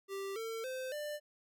square tone with pitch steps, 392 / 450.3 / 517.2 / 594.2 Hz, G4 / A4 / C5 / D5, 0 / +40 / -20 / +20 cents, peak -39 dBFS, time 0.08-1.2 s, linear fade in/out 50 ms, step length 280 ms, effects none

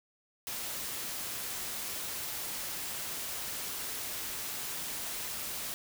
white noise, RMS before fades -38 dBFS, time 0.47-5.74 s, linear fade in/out 0 ms, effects none

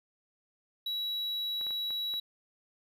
triangle tone, 3900 Hz, B7, 23 cents flat, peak -30 dBFS, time 0.86-2.2 s, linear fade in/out 5 ms
clicks, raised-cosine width 0.5 ms, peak -34 dBFS, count 5, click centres 1.612 / 1.667 / 1.707 / 1.906 / 2.139 s
effects none

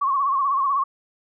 sine tone with vibrato, 1100 Hz, C#6, 14 cents flat, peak -18 dBFS, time 0.01-0.84 s, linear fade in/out 10 ms, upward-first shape sine, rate 16 Hz, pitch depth 78 cents each way, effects none

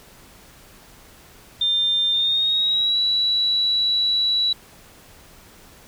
sine tone with pitch glide, 3600 to 3926 Hz, A7 to B7, +39 to -11 cents, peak -17 dBFS, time 1.61-4.53 s, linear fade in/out 5 ms, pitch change +150 cents, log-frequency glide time 2.11-2.99 s, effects pink hiss -48 dBFS RMS until 5.87 s

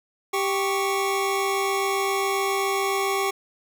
25% pulse tone pair together, 392 / 1108.7 Hz, G4 / C#6, 0 / 0 cents, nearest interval octave + tritone, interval 1800 cents, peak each -20 / -23 dBFS, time 0.33-3.31 s, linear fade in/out 10 ms, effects none

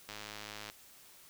click train, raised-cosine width 0.2 ms, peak -26 dBFS, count 65, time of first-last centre 0.09-0.7 s, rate 105 Hz, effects white hiss -58 dBFS RMS until 1.29 s

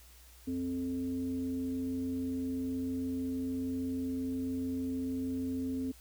sine tone with frequency modulation, 261.9 Hz, C4, 2 cents sharp, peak -32 dBFS, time 0.47-5.92 s, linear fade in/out 10 ms, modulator 175 Hz, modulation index 0.46, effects added 60 Hz sine -56 dBFS peak until 6 s + white hiss -59 dBFS RMS until 6 s

